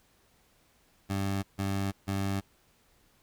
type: tone bursts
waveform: 20% pulse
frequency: 98 Hz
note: G2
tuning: in tune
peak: -24 dBFS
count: 3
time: 1.09-2.41 s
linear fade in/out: 20 ms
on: 340 ms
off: 150 ms
effects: pink hiss -66 dBFS RMS until 3.22 s